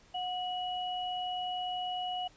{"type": "tone pair together", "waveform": "sine", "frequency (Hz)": [730, 2920], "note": ["F#5", "F#7"], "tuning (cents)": [-24, -24], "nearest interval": "2 octaves", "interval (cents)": 2400, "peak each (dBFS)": [-34, -38], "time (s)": [0.14, 2.28], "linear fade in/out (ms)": 10, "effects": ["pink hiss -61 dBFS RMS until 2.36 s", "resampled to 16000 Hz"]}